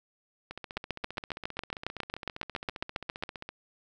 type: two click trains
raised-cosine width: 0.3 ms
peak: -15 / -23 dBFS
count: 19 / 46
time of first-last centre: 0.77-3.236 / 0.51-3.49 s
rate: 7.3 / 15.1 Hz
effects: none

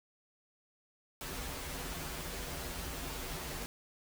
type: noise with comb filter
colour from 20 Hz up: pink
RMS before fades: -41 dBFS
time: 1.21-3.66 s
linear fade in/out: 0 ms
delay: 9.4 ms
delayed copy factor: -0.9
effects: none

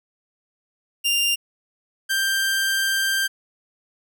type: tone pair in turn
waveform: sawtooth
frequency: 2794 / 1577.9 Hz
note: F7 / G6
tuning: 0 / +11 cents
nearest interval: minor seventh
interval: 989 cents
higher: first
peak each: -15 / -16 dBFS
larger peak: first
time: 1.04-1.36 / 2.09-3.28 s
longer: second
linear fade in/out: 20 ms
effects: none

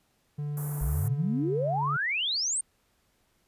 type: tone with pitch glide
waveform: triangle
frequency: 146.83 to 143.23 Hz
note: D3 to D3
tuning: 0 to -43 cents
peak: -28 dBFS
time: 0.38-1.97 s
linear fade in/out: 10 ms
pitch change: -43 cents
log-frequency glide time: 0.59-1.3 s
type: band-stop noise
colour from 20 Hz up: white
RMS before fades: -39 dBFS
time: 0.57-1.08 s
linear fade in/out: 2 ms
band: 1300 to 9700 Hz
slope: 24 dB/octave
type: exponential sweep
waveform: sine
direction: up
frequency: 51.91 to 9080 Hz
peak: -26 dBFS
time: 0.81-2.61 s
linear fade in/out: 5 ms
effects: pink hiss -70 dBFS RMS until 3.47 s + resampled to 32000 Hz

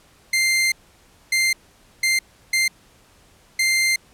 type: tone bursts at uneven times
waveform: sawtooth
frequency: 2093 Hz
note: C7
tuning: in tune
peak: -13 dBFS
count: 5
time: 0.33-0.72 / 1.32-1.53 / 2.03-2.19 / 2.53-2.68 / 3.59-3.96 s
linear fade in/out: 5 ms
effects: pink hiss -54 dBFS RMS until 4.13 s + low-pass 12000 Hz 12 dB/octave

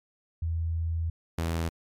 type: tone pair in turn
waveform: sine / sawtooth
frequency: 82.41 / 82.73 Hz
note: E2 / E2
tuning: 0 / +7 cents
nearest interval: unison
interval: 7 cents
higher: second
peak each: -26 / -23 dBFS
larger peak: second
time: 0.42-1.1 / 1.38-1.69 s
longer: first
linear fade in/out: 5 ms
effects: MP3 96 kbps

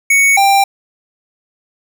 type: tone pair in turn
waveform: square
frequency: 2225 / 789.8 Hz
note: C#7 / G5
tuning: +6 / +13 cents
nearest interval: octave + tritone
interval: 1793 cents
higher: first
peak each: -8 dBFS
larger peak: neither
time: 0.1-0.37 / 0.37-0.64 s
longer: neither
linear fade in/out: 5 ms
effects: none

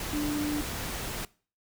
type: tone in noise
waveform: sine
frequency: 296.2 Hz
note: D4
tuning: 15 cents sharp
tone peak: -28 dBFS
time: 0.13-0.61 s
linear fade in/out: 2 ms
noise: pink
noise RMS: -35 dBFS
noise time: 0-1.25 s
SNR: +4 dB
effects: noise-tail reverb RT60 0.4 s tail -22 dB re dry

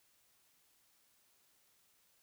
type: silence
effects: white hiss -72 dBFS RMS until 2.22 s

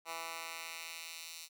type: tone with high-pass filter sweep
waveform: 10% pulse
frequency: 164.81 Hz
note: E3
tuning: in tune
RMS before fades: -45 dBFS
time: 0.05-1.49 s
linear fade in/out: 50 ms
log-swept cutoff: 980 to 4300 Hz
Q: 1
effects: none

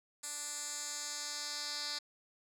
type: tone with band-pass filter sweep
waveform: 10% pulse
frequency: 293.7 Hz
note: D4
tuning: in tune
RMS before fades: -41 dBFS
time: 0.23-1.99 s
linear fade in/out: 10 ms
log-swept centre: 8300 to 4900 Hz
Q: 2.6
effects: none

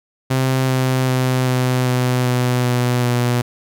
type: tone with pitch steps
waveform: sawtooth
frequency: 130.9 / 129.62 / 128.35 / 127.1 / 125.86 / 124.63 / 123.41 / 122.2 Hz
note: C3 / C3 / C3 / C3 / B2 / B2 / B2 / B2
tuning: +1 / -16 / -33 / -50 / +33 / +16 / -1 / -18 cents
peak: -11 dBFS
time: 0.3-3.42 s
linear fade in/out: 10 ms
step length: 390 ms
effects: none

